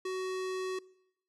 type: tone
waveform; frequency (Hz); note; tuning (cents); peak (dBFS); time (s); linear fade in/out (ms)
square; 373.6; F#4; +17; -34; 0.05-0.79; 5
effects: noise-tail reverb RT60 0.8 s tail -22 dB re dry + low-pass 8000 Hz 12 dB/octave